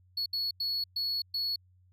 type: tone bursts at uneven times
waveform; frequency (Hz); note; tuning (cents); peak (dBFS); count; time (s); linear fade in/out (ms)
triangle; 4380; C#8; -22; -28; 5; 0.17-0.26 / 0.33-0.51 / 0.6-0.84 / 0.96-1.22 / 1.34-1.56; 5
effects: added 91 Hz sine -60 dBFS peak until 1.92 s